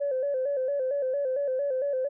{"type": "tone with vibrato", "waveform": "sine", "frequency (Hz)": 542, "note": "C#5", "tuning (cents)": -39, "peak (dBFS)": -24, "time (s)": [0, 2.09], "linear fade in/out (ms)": 20, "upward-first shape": "square", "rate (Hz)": 4.4, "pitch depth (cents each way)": 83, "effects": ["tanh soft clip ceiling -20 dBFS"]}